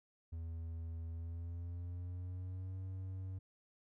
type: tone with pitch glide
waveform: triangle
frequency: 82.41 to 94.12 Hz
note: E2 to F#2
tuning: 0 to +30 cents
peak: -39 dBFS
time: 0.32-3.39 s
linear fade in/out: 10 ms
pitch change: +230 cents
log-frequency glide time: 1.1-2.77 s
effects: none